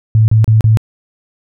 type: tone bursts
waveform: sine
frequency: 110 Hz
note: A2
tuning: in tune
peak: -5 dBFS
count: 4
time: 0.15-0.772 s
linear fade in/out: 0 ms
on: 130 ms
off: 34 ms
effects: none